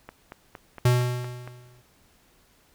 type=click train; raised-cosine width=0.5 ms; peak=-24 dBFS; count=7; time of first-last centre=0.09-1.476 s; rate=4.33 Hz
type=tone with exponential decay; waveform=square; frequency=123.47 Hz; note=B2; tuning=in tune; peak=-16 dBFS; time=0.85-1.82 s; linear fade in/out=5 ms; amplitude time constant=210 ms
effects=pink hiss -61 dBFS RMS until 2.74 s